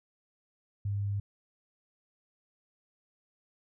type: tone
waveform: sine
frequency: 100.9 Hz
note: G#2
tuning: 49 cents flat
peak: -29 dBFS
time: 0.85-1.2 s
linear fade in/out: 5 ms
effects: none